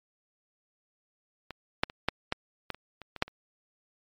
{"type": "clicks", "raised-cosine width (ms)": 0.3, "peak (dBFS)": [-22, -7, -27, -8, -12, -16, -29, -27, -24, -8, -29], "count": 11, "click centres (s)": [1.507, 1.835, 1.899, 2.086, 2.324, 2.703, 2.746, 3.017, 3.163, 3.224, 3.28], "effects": ["MP3 64 kbps"]}